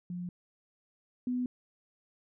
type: tone pair in turn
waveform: sine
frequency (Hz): 177.4 / 248.9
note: F3 / B3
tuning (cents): +27 / +14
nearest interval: tritone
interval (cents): 587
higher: second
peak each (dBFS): -35 / -29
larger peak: second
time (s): 0.1-0.29 / 1.27-1.46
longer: neither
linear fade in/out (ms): 2
effects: none